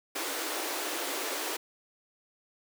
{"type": "high-pass noise", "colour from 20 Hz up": "pink", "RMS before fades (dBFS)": -34, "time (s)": [0.15, 1.57], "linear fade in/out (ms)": 10, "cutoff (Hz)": 280, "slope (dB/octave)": 96, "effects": []}